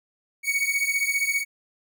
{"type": "beating tone pair", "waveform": "45% pulse", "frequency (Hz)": [2229, 2244], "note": ["C#7", "C#7"], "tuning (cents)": [9, 21], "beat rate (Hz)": 15, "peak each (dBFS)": -25, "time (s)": [0.43, 1.45], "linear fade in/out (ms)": 50, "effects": []}